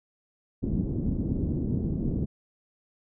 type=low-pass noise; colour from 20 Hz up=white; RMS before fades=-28 dBFS; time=0.62-2.26 s; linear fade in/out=20 ms; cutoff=280 Hz; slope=24 dB/octave; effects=none